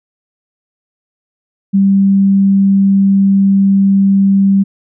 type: tone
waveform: sine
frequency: 196 Hz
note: G3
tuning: in tune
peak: -6 dBFS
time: 1.73-4.64 s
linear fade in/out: 20 ms
effects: none